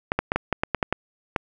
clicks, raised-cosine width 0.5 ms, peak -6 dBFS, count 10, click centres 0.119 / 0.19 / 0.319 / 0.36 / 0.527 / 0.635 / 0.747 / 0.828 / 0.926 / 1.362 s, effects none

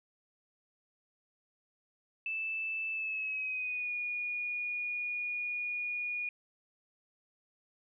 sine tone with pitch glide, 2637 to 2446 Hz, E7 to D#7, 0 to -30 cents, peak -33 dBFS, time 2.26-6.29 s, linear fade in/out 2 ms, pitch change -130 cents, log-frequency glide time 2.92-3.93 s, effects none

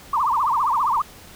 sine tone with vibrato, 1046.5 Hz, C6, in tune, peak -17 dBFS, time 0.13-1.02 s, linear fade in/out 5 ms, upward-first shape triangle, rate 15 Hz, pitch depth 300 cents each way, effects pink hiss -44 dBFS RMS until 1.35 s

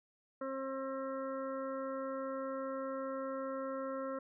harmonic tone, 267.5 Hz, C4, 38 cents sharp, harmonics 1 / 2 / 4 / 5 / 6 / 7, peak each -43 / -39 / -47 / -46 / -58 / -57 dBFS, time 0.41-4.19 s, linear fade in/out 5 ms, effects none

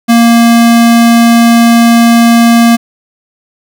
square tone, 233.1 Hz, A#3, in tune, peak -3 dBFS, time 0.08-2.77 s, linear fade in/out 20 ms, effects none

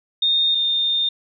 sine tone pair in turn, 3668 / 3636 Hz, A#7 / A#7, -29 / -44 cents, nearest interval unison, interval 15 cents, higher first, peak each -15 / -17 dBFS, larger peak first, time 0.22-0.55 / 0.55-1.09 s, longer second, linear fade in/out 5 ms, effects none

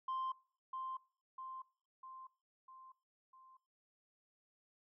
sine tone with echo, 1046.5 Hz, C6, in tune, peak -35 dBFS, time 0.08-0.32 s, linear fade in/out 5 ms, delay 650 ms, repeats 5, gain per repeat -5 dB, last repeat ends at 3.57 s, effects noise-tail reverb RT60 0.5 s tail -23 dB re dry + tanh soft clip ceiling -35 dBFS

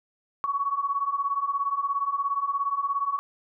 sine beating tone pair, 1108.7 / 1125.7 Hz, C#6 / C#6, 0 / +26 cents, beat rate 17 Hz, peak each -29 / -26 dBFS, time 0.44-3.19 s, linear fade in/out 0 ms, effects none

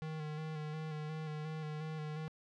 square tone with vibrato, 154.7 Hz, D#3, 10 cents flat, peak -40 dBFS, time 0.02-2.28 s, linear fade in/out 0 ms, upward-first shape square, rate 2.8 Hz, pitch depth 26 cents each way, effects low-pass 4000 Hz 12 dB/octave + 13-bit

